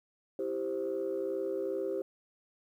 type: chord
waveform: sine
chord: C major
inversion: first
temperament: equal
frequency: 329.6 / 392 / 523.3 Hz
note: E4 / G4 / C5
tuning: 0 / 0 / 0 cents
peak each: -38 / -33 / -35 dBFS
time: 0.39-2.02 s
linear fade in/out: 2 ms
effects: tanh soft clip ceiling -25 dBFS + 11-bit